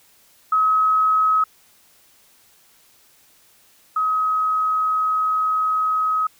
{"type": "tone pair in turn", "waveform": "sine", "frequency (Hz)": [1277, 1269.9], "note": ["D#6", "D#6"], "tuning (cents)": [45, 35], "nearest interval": "unison", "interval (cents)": 10, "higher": "first", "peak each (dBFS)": [-14, -17], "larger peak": "first", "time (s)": [[0.52, 1.44], [3.96, 6.27]], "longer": "second", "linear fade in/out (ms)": 5, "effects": ["white hiss -55 dBFS RMS until 6.39 s"]}